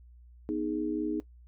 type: chord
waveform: sine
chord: G# minor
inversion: first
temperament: equal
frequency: 246.9 / 311.1 / 415.3 Hz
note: B3 / D#4 / G#4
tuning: 0 / 0 / 0 cents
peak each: -36 / -30 / -36 dBFS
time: 0.49-1.2 s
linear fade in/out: 0 ms
effects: noise-tail reverb RT60 0.1 s tail -18 dB re dry + added 60 Hz sine -51 dBFS peak until 1.47 s